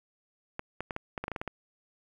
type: clicks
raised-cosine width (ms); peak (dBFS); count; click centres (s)
0.5; -19; 11; 0.594 / 0.806 / 0.908 / 0.964 / 1.178 / 1.24 / 1.281 / 1.317 / 1.362 / 1.415 / 1.477
effects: 9-bit